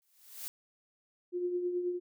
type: noise with exponential growth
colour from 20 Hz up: blue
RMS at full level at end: -38 dBFS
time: 0.02-0.48 s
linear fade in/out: 0 ms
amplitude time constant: 100 ms
type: tone with tremolo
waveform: sine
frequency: 355.7 Hz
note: F4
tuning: 32 cents sharp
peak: -28 dBFS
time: 1.32-2 s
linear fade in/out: 50 ms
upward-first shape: triangle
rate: 9.4 Hz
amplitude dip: 55%
effects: none